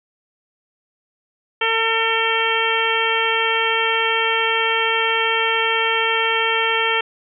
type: harmonic tone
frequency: 451.3 Hz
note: A4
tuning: 44 cents sharp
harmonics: 1 / 2 / 3 / 4 / 5 / 6 / 7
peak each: -24 / -24 / -24 / -24 / -24 / -24 / -24 dBFS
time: 1.61-7.01 s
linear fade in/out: 5 ms
effects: none